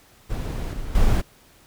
brown noise with level steps, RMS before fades -26 / -30 / -18 dBFS, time 0.29-1.22 s, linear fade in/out 20 ms, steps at 0.73 / 0.95 s, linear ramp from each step 2 ms, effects pink hiss -54 dBFS RMS until 1.66 s

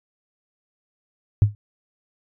sine tone with exponential decay, 103.83 Hz, G#2, in tune, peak -6 dBFS, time 1.42-1.55 s, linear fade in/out 0 ms, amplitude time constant 28 ms, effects tanh soft clip ceiling -5 dBFS

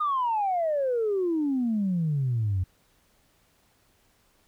sine exponential sweep, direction down, 1244.5 to 88.7 Hz, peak -22 dBFS, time 0-2.64 s, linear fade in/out 10 ms, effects tanh soft clip ceiling -19 dBFS + pink hiss -65 dBFS RMS until 4.47 s

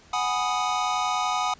square chord, G# minor seventh, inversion third, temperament equal, 740 / 830.6 / 987.8 / 1244.5 Hz, F#5 / G#5 / B5 / D#6, 0 / 0 / 0 / 0 cents, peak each -29 / -31 / -32 / -28 dBFS, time 0.13-1.54 s, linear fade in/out 5 ms, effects pink hiss -53 dBFS RMS until 1.59 s + resampled to 16000 Hz

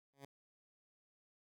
10% pulse tone with exponential growth, 138.59 Hz, C#3, in tune, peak -40 dBFS, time 0.13-0.25 s, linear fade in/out 5 ms, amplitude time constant 26 ms, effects none

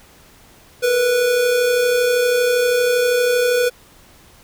square tone pair together, 458.5 / 491.1 Hz, A#4 / B4, -29 / -10 cents, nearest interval minor second, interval 119 cents, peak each -26 / -15 dBFS, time 0.82-3.7 s, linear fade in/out 20 ms, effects pink hiss -48 dBFS RMS until 4.43 s

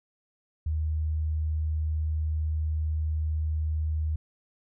sine tone, 77.78 Hz, D#2, in tune, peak -25 dBFS, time 0.66-4.16 s, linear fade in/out 5 ms, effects none

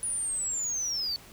sine linear sweep, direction down, 9810 to 4435 Hz, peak -26 dBFS, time 0.03-1.16 s, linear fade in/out 0 ms, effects tanh soft clip ceiling -27 dBFS + pink hiss -51 dBFS RMS until 1.32 s

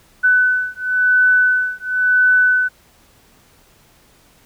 sine beating tone pair, 1500 / 1500.96 Hz, F#6 / F#6, +23 / +24 cents, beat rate 0.96 Hz, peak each -15 dBFS, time 0.23-2.69 s, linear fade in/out 20 ms, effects pink hiss -52 dBFS RMS until 4.45 s

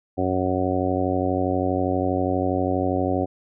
harmonic tone, 92.4 Hz, F#2, 2 cents flat, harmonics 1 / 2 / 3 / 4 / 5 / 6 / 7 / 8, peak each -28 / -32 / -25 / -28 / -31 / -28 / -32 / -28 dBFS, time 0.17-3.26 s, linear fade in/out 20 ms, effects none

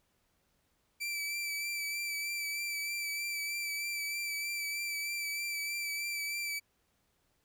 sawtooth tone with vibrato, 2326 Hz, D7, 17 cents flat, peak -31 dBFS, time 1-6.6 s, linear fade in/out 20 ms, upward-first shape triangle, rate 3.2 Hz, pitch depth 29 cents each way, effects pink hiss -75 dBFS RMS until 7.44 s

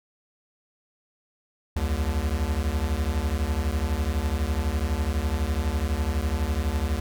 square beating tone pair, 67.4 / 79.4 Hz, C#2 / D#2, -48 / +36 cents, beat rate 12 Hz, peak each -27 dBFS, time 1.76-7 s, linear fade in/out 5 ms, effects none

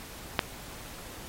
click, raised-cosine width 0.3 ms, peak -6 dBFS, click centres 0.392 s, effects pink hiss -45 dBFS RMS until 1.28 s + AAC 48 kbps

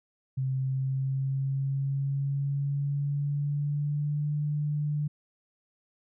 sine tone with pitch glide, 132.1 to 148.28 Hz, C3 to D3, +17 to +17 cents, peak -26 dBFS, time 0.37-5.08 s, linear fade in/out 10 ms, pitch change +200 cents, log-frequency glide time 0.57-4.31 s, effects none

